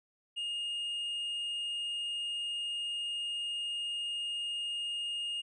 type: tone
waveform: triangle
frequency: 2843 Hz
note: F7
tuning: 30 cents sharp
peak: -32 dBFS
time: 0.36-5.42 s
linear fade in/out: 20 ms
effects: resampled to 22050 Hz